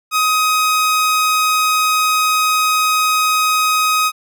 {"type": "tone", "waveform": "sawtooth", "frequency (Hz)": 1258, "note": "D#6", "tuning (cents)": 19, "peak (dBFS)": -9, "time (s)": [0.11, 4.12], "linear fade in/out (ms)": 50, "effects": []}